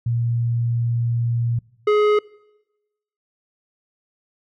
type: tone pair in turn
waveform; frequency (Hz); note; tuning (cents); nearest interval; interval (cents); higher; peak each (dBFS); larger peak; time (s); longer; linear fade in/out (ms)
sine / square; 117.9 / 420.1; A#2 / G#4; +20 / +20; octave + minor seventh; 2200; second; -18 / -14; second; 0.06-1.59 / 1.87-2.19; first; 5
effects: noise-tail reverb RT60 1.0 s tail -24 dB re dry + low-pass 2000 Hz 12 dB/octave